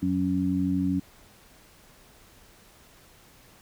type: harmonic tone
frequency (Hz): 92.4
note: F#2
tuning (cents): -2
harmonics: 1 / 2 / 3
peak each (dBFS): -33 / -27 / -25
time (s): 0.02-1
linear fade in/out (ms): 10
effects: pink hiss -55 dBFS RMS until 3.61 s